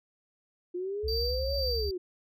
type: linear two-way sweep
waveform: sine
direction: up then down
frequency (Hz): 349.2 to 562 to 349.2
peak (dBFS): -31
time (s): 0.74-1.98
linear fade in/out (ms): 10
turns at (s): 1.56
type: tone with vibrato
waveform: sine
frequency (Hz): 65.41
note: C2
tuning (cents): 0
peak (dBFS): -31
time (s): 1.03-1.91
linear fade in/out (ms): 20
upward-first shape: square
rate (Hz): 11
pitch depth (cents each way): 170
type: tone with tremolo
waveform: triangle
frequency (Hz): 4654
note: D8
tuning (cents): -17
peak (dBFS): -29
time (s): 1.08-1.91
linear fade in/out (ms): 2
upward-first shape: sine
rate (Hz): 2.1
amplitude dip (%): 55
effects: none